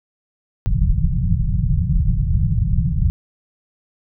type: low-pass noise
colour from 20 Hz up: pink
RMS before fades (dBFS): -17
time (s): 0.66-3.1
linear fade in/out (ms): 0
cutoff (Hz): 180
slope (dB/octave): 96
effects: none